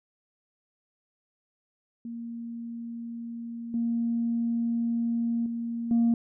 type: tone with level steps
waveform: sine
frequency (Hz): 233.1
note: A#3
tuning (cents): 0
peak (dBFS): -34 / -24 / -29 / -18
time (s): 2.05-6.14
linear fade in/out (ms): 2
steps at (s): 3.74 / 5.46 / 5.91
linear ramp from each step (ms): 2
effects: tanh soft clip ceiling -17 dBFS